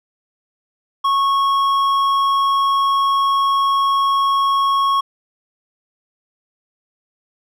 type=tone with hard clipping; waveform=triangle; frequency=1100 Hz; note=C#6; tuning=14 cents flat; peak=-15 dBFS; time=1.04-5.01 s; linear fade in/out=10 ms; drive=10 dB; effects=none